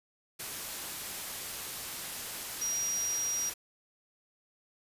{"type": "tone in noise", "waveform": "sine", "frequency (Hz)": 5730, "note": "F8", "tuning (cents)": 44, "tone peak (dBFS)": -30, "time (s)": [2.61, 3.5], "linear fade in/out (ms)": 10, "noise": "white", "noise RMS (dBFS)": -39, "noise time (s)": [0.39, 3.54], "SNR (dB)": 6, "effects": ["resampled to 32000 Hz"]}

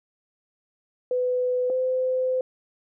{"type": "tone pair in turn", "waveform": "sine", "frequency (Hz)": [500, 512.9], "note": ["B4", "C5"], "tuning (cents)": [21, -35], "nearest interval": "unison", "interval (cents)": 44, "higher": "second", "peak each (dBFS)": -21, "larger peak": "neither", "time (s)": [[1.11, 1.7], [1.7, 2.41]], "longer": "second", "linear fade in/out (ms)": 2, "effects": []}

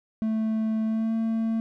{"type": "tone with pitch glide", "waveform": "triangle", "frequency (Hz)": [220, 224.8], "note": ["A3", "A3"], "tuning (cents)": [0, 37], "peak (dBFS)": -21, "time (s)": [0.22, 1.6], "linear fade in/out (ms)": 0, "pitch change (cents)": 37, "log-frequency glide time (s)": [0.85, 1.14], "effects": []}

